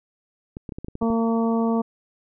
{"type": "clicks", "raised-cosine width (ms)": 3, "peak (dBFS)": -20, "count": 9, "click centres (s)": [0.569, 0.692, 0.722, 0.785, 0.846, 0.884, 0.954, 1.026, 1.102]}
{"type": "harmonic tone", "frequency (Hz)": 228.1, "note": "A#3", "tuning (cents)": -37, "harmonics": [1, 2, 3, 4, 5], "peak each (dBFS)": [-20, -26, -30, -32, -34], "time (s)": [1.01, 1.82], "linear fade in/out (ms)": 10}
{"effects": []}